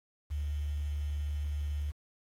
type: tone with quantisation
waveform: sine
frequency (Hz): 73.42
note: D2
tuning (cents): 0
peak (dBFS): -31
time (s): 0.3-1.92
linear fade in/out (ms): 20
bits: 9
effects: AAC 48 kbps